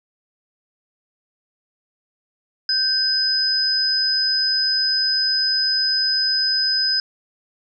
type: tone pair together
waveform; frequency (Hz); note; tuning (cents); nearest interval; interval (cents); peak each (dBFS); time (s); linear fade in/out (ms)
sine; 1554 / 5026; G6 / D#8; -16 / +17; octave + minor sixth; 2033; -26 / -17; 2.69-7; 2
effects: none